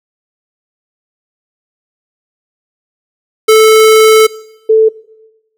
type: tone pair in turn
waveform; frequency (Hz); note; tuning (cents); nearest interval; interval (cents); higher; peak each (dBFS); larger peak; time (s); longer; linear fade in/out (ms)
square / sine; 437.6 / 440.4; A4 / A4; -9 / +2; unison; 11; second; -3; neither; 3.48-4.27 / 4.69-4.89; first; 10
effects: noise-tail reverb RT60 1.0 s tail -21 dB re dry